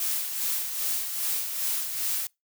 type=noise with tremolo; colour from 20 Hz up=blue; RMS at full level=-27 dBFS; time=0-2.27 s; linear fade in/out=2 ms; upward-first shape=sine; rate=2.5 Hz; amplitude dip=50%; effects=noise-tail reverb RT60 0.2 s tail -25 dB re dry